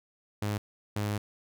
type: tone bursts at uneven times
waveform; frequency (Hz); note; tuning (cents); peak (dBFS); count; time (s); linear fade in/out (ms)
sawtooth; 103.83; G#2; 0; -25; 2; 0.42-0.58 / 0.96-1.18; 5
effects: none